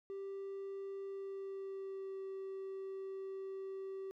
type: tone with pitch glide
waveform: triangle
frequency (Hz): 392 to 385.7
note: G4 to G4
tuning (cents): 0 to -28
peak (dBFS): -39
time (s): 0.1-4.11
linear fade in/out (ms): 0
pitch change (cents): -28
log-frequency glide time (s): 1.07-2.21
effects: tanh soft clip ceiling -35 dBFS